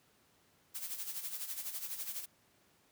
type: noise with tremolo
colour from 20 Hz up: blue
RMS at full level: -39 dBFS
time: 0.74-2.26 s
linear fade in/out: 20 ms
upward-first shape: sine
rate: 12 Hz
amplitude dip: 65%
effects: pink hiss -69 dBFS RMS until 2.91 s + high-pass 100 Hz 12 dB/octave